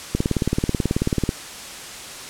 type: click train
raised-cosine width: 3 ms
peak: -6 dBFS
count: 22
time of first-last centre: 0.15-1.291 s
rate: 18.4 Hz
effects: white hiss -35 dBFS RMS until 2.29 s + low-pass 9000 Hz 12 dB/octave